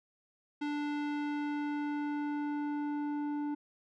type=tone with low-pass filter sweep; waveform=square; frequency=293.4 Hz; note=D4; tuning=2 cents flat; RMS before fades=-35 dBFS; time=0.61-3.55 s; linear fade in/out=10 ms; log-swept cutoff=3400 to 860 Hz; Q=0.83; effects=none